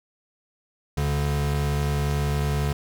square tone pair together, 72.7 / 143.65 Hz, D2 / D3, -17 / -38 cents, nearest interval octave, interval 1179 cents, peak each -26 / -25 dBFS, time 0.97-2.73 s, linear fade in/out 5 ms, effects none

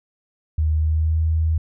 sine tone with pitch glide, 77.78 to 79.97 Hz, D#2 to D#2, 0 to +48 cents, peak -16 dBFS, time 0.58-1.58 s, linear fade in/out 5 ms, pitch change +48 cents, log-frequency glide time 0.78-1.19 s, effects none

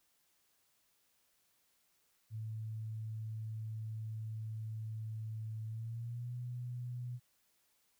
sine tone with pitch glide, 110 to 122.76 Hz, A2 to B2, 0 to -10 cents, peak -39 dBFS, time 2.3-7.2 s, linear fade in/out 50 ms, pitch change +190 cents, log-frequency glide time 5.66-6.33 s, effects white hiss -75 dBFS RMS until 7.99 s

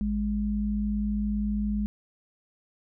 sine tone pair together, 54.96 / 207.5 Hz, A1 / G#3, -1 / -1 cents, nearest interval octave + major seventh, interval 2300 cents, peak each -30 / -26 dBFS, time 0.01-1.86 s, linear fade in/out 0 ms, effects none

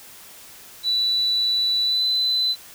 sine tone with pitch glide, 3959 to 4019 Hz, B7 to B7, +3 to +30 cents, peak -18 dBFS, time 0.83-2.56 s, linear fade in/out 50 ms, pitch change +27 cents, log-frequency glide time 1.84-2.04 s, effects white hiss -44 dBFS RMS until 2.74 s

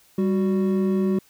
triangle tone pair together, 196.11 / 370 Hz, G3 / F#4, +1 / 0 cents, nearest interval major seventh, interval 1099 cents, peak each -18 / -22 dBFS, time 0.18-1.19 s, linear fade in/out 5 ms, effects white hiss -57 dBFS RMS until 1.29 s

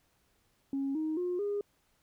sine tone with pitch steps, 274.1 / 313 / 357.5 / 408.3 Hz, C#4 / D#4 / F4 / G#4, -19 / +10 / +41 / -29 cents, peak -29 dBFS, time 0.73-1.61 s, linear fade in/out 2 ms, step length 220 ms, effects tanh soft clip ceiling -26 dBFS + pink hiss -72 dBFS RMS until 2.02 s

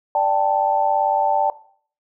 sine chord, D suspended fourth, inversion none, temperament just, 587.3 / 783.1 / 881 Hz, D5 / G5 / A5, 0 / -2 / +2 cents, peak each -22 / -19 / -19 dBFS, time 0.15-1.5 s, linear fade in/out 2 ms, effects noise-tail reverb RT60 0.5 s tail -17 dB re dry

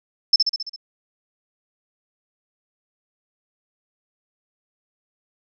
sine tone with echo, 5274 Hz, E8, in tune, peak -9 dBFS, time 0.33-0.36 s, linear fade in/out 5 ms, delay 67 ms, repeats 6, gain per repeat -4 dB, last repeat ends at 0.762 s, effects none

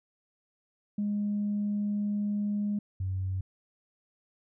sine tone pair in turn, 206.2 / 94.22 Hz, G#3 / F#2, -12 / +32 cents, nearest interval octave + major second, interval 1356 cents, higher first, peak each -26 / -28 dBFS, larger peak first, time 0.98-2.79 / 3-3.41 s, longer first, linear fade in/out 5 ms, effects tanh soft clip ceiling -23 dBFS

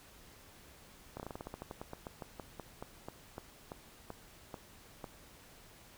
slowing click train, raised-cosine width 1 ms, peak -28 dBFS, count 24, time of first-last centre 1.17-5.042 s, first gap 28 ms, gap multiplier 1.14, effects pink hiss -58 dBFS RMS until 5.97 s

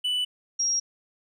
triangle / sine tone pair in turn, 2977 / 5620 Hz, F#7 / F8, +10 / +10 cents, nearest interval major seventh, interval 1100 cents, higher second, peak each -22 dBFS, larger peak neither, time 0.04-0.25 / 0.59-0.8 s, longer neither, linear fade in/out 10 ms, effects none

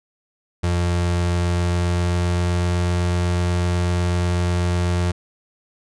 35% pulse tone with pitch glide, 87.31 to 88.07 Hz, F2 to F2, 0 to +15 cents, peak -16 dBFS, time 0.63-5.12 s, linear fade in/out 10 ms, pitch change +15 cents, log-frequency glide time 1.34-2.81 s, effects resampled to 22050 Hz

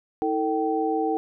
sine tone cluster, 320.2 / 447 / 774 Hz, D#4 / A4 / G5, +50 / +27 / -22 cents, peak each -26 dBFS, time 0.22-1.17 s, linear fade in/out 0 ms, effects none

